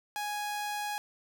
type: tone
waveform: sawtooth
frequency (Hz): 830.6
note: G#5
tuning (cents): 0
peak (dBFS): -29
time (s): 0.16-0.98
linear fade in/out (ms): 0
effects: none